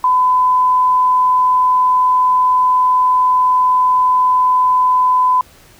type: tone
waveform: sine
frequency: 1008 Hz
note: B5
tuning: 35 cents sharp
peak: -9 dBFS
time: 0.04-5.41 s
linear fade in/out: 2 ms
effects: pink hiss -45 dBFS RMS until 5.79 s